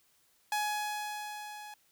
sawtooth tone with level ramp, 840 Hz, G#5, 19 cents sharp, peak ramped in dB -25 to -41 dBFS, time 0.52-1.74 s, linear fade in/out 2 ms, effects white hiss -69 dBFS RMS until 1.91 s

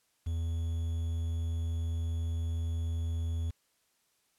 triangle tone with quantisation, 82.8 Hz, E2, 8 cents sharp, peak -28 dBFS, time 0.26-3.51 s, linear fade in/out 10 ms, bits 9, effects white hiss -73 dBFS RMS until 4.38 s + low-pass 12000 Hz 12 dB/octave

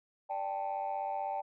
sine chord, D suspended fourth, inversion none, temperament equal, 587.3 / 784 / 880 Hz, D5 / G5 / A5, 0 / 0 / 0 cents, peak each -39 / -34 / -37 dBFS, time 0.29-1.42 s, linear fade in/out 20 ms, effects tanh soft clip ceiling -28 dBFS

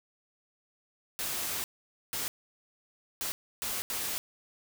white noise bursts at uneven times, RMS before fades -34 dBFS, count 5, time 1.19-1.64 / 2.13-2.28 / 3.21-3.32 / 3.62-3.82 / 3.9-4.18 s, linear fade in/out 0 ms, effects none

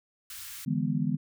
white band-stop noise, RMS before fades -42 dBFS, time 0.3-0.65 s, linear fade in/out 2 ms, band 100 to 1300 Hz, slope 24 dB/octave
sine chord, E dominant seventh, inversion third, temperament just, 148.33 / 164.81 / 206 / 247.2 Hz, D3 / E3 / G#3 / B3, +18 / 0 / -14 / +2 cents, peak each -31 dBFS, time 0.66-1.17 s, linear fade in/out 20 ms
effects none

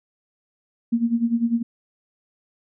sine tone with tremolo, 233.1 Hz, A#3, in tune, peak -15 dBFS, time 0.92-1.63 s, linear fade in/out 10 ms, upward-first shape sine, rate 10 Hz, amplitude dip 80%, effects none

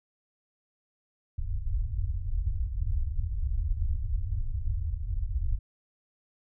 pink low-pass noise, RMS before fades -29 dBFS, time 1.38-5.59 s, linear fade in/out 10 ms, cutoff 100 Hz, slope 48 dB/octave, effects none

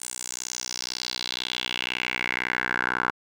10% pulse tone with band-pass filter sweep, 62 Hz, B1, 7 cents sharp, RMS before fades -30 dBFS, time 0-3.11 s, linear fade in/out 10 ms, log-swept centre 8800 to 1300 Hz, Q 3.6, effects none

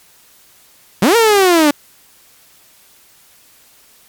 sawtooth linear two-way sweep, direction up then down, 164.81 to 472.9 to 282.8 Hz, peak -4 dBFS, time 1.02-1.71 s, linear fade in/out 5 ms, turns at 1.16 s, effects white hiss -48 dBFS RMS until 4.08 s + MP3 96 kbps

